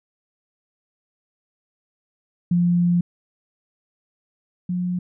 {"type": "tone pair in turn", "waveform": "sine", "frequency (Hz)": [174.61, 179.1], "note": ["F3", "F3"], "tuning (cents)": [0, 44], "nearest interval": "unison", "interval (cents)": 44, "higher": "second", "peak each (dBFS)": [-15, -21], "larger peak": "first", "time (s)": [[2.51, 3.01], [4.69, 4.99]], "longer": "first", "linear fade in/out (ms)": 5, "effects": []}